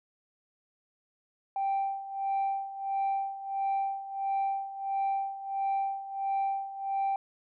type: tone with tremolo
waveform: sine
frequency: 784 Hz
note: G5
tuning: in tune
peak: -24 dBFS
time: 1.56-7.16 s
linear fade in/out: 2 ms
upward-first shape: sine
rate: 1.5 Hz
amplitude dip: 80%
effects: tanh soft clip ceiling -24 dBFS